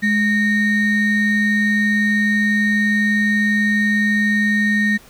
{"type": "ring-modulated tone", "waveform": "triangle", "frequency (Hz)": 1028, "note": "C6", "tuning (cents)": -31, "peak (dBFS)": -9, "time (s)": [0.02, 4.98], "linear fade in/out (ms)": 20, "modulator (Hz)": 818, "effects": ["pink hiss -46 dBFS RMS until 5.09 s"]}